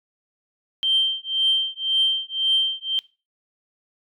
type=tone with tremolo; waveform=sine; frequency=3140 Hz; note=G7; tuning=2 cents sharp; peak=-14 dBFS; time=0.83-2.99 s; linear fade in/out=0 ms; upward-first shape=triangle; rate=1.9 Hz; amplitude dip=100%; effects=noise-tail reverb RT60 0.3 s tail -21 dB re dry + tanh soft clip ceiling -10 dBFS